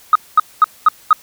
sine tone bursts, 1257 Hz, D#6, 17 cents sharp, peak -3 dBFS, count 5, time 0.13-1.13 s, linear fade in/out 2 ms, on 24 ms, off 220 ms, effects tanh soft clip ceiling 0 dBFS + white hiss -45 dBFS RMS until 1.22 s

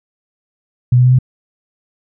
sine tone with pitch steps, 123.47 / 125.05 / 126.65 / 128.27 Hz, B2 / B2 / B2 / C3, 0 / +22 / +44 / -34 cents, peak -6 dBFS, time 0.92-1.188 s, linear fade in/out 5 ms, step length 67 ms, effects none

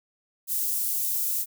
white high-pass noise, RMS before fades -27 dBFS, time 0.47-1.46 s, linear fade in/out 50 ms, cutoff 10000 Hz, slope 12 dB/octave, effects none

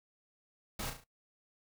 pink noise with echo, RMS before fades -39 dBFS, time 0.79-0.9 s, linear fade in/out 5 ms, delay 35 ms, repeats 4, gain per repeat -6 dB, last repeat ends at 1.04 s, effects noise-tail reverb RT60 0.1 s tail -17 dB re dry

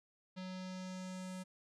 square tone with low-pass filter sweep, 185.4 Hz, F#3, 4 cents sharp, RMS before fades -45 dBFS, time 0.36-1.44 s, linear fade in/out 20 ms, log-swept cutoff 4300 to 9300 Hz, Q 2, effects none

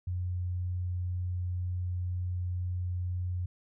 sine tone, 89.8 Hz, F2, 49 cents sharp, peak -30 dBFS, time 0.07-3.46 s, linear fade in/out 5 ms, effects none

